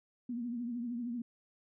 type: tone with vibrato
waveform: sine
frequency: 239.2 Hz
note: A#3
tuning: 45 cents sharp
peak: -35 dBFS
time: 0.29-1.22 s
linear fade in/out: 5 ms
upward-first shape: triangle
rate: 13 Hz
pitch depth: 87 cents each way
effects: none